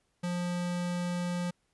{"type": "tone", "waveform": "square", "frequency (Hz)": 176.4, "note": "F3", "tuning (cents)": 18, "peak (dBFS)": -31, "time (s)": [0.23, 1.51], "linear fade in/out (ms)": 10, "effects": ["pink hiss -75 dBFS RMS until 1.73 s", "resampled to 24000 Hz"]}